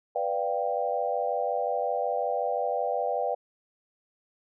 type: chord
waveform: sine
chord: G dominant seventh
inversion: first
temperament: equal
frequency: 493.9 / 587.3 / 698.5 / 784 Hz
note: B4 / D5 / F5 / G5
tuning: 0 / 0 / 0 / 0 cents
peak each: -31 dBFS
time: 0.15-3.35 s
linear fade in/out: 10 ms
effects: none